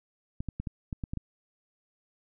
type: clicks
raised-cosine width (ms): 5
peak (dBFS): -21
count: 8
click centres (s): 0.405 / 0.487 / 0.6 / 0.672 / 0.928 / 1.038 / 1.135 / 1.173
effects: none